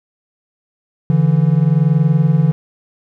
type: tone pair together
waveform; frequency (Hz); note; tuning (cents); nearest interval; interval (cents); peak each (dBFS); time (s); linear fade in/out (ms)
triangle; 144.2 / 165; D3 / E3; -31 / +2; major second; 233; -11; 1.1-2.52; 0
effects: none